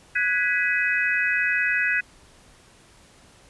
sine chord, G# minor seventh, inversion third, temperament equal with one note detuned, 1480 / 1661.2 / 1975.5 / 2530 Hz, F#6 / G#6 / B6 / D#7, 0 / 0 / 0 / +28 cents, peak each -26 / -25 / -25 / -26 dBFS, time 0.15-2.01 s, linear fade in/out 10 ms, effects pink hiss -53 dBFS RMS until 3.49 s + resampled to 24000 Hz

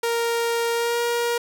sawtooth tone with pitch glide, 466.2 to 473.5 Hz, A#4 to A#4, 0 to +27 cents, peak -17 dBFS, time 0.03-1.38 s, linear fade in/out 5 ms, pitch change +27 cents, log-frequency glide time 0.73-0.99 s, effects none

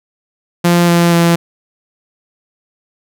sawtooth tone with pitch steps, 173.2 / 171.4 / 169.7 Hz, F3 / F3 / F3, -14 / -32 / -49 cents, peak -4 dBFS, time 0.64-1.36 s, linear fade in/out 10 ms, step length 240 ms, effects none

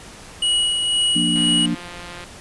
square tone with tremolo, 2914 Hz, F#7, 27 cents flat, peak -16 dBFS, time 0.42-1.66 s, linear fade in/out 5 ms, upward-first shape sine, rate 2 Hz, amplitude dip 35%
sine chord, Bb major, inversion second, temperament equal with one note detuned, 174.61 / 233.1 / 295.7 Hz, F3 / Bb3 / D4, 0 / 0 / +12 cents, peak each -23 dBFS, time 1.15-1.75 s, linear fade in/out 10 ms
click train, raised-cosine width 0.3 ms, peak -20 dBFS, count 155, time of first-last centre 1.36-2.24 s, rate 175 Hz
effects pink hiss -40 dBFS RMS until 2.4 s + resampled to 24000 Hz

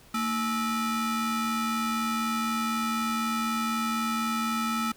45% pulse ring-modulated tone, 540 Hz, C#5, 45 cents flat, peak -23 dBFS, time 0.14-4.92 s, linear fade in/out 5 ms, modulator 768 Hz, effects pink hiss -55 dBFS RMS until 4.96 s

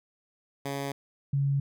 10% pulse / sine tone pair in turn, 139.4 / 139.4 Hz, C#3 / C#3, +10 / +10 cents, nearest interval unison, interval 0 cents, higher neither, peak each -23 dBFS, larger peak neither, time 0.65-0.92 / 1.33-1.6 s, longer neither, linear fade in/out 5 ms, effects none

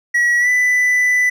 triangle tone with pitch glide, 1922 to 1989.8 Hz, B6 to B6, -48 to +12 cents, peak -10 dBFS, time 0.14-1.3 s, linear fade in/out 10 ms, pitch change +60 cents, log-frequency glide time 0.39-0.49 s, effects none

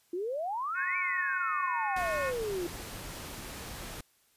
sine exponential two-way sweep, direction up then down, 335.4 to 2349 to 335.4 Hz, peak -31 dBFS, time 0.13-2.67 s, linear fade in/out 5 ms, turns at 0.97 s
harmonic tone, 362.6 Hz, F#4, 35 cents flat, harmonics 3 / 4 / 5 / 6 / 7, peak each -35 / -38 / -37 / -43 / -42 dBFS, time 0.74-2.33 s, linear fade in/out 50 ms
pink noise, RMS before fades -42 dBFS, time 1.96-4.01 s, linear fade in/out 5 ms
effects white hiss -68 dBFS RMS until 4.36 s + resampled to 32000 Hz

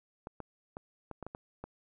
clicks, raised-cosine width 1 ms, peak -27 dBFS, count 8, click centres 0.271 / 0.403 / 0.769 / 1.113 / 1.227 / 1.266 / 1.349 / 1.64 s, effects none

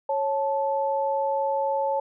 sine tone pair together, 550.6 / 874 Hz, C#5 / A5, -12 / -12 cents, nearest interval minor sixth, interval 800 cents, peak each -25 dBFS, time 0.09-2 s, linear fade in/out 5 ms, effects none

